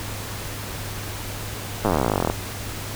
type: slowing click train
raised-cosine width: 1 ms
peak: -6 dBFS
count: 29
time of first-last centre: 1.85-2.3 s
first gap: 9 ms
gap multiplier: 1.04
effects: added 102 Hz sine -34 dBFS peak until 2.95 s + pink hiss -33 dBFS RMS until 2.95 s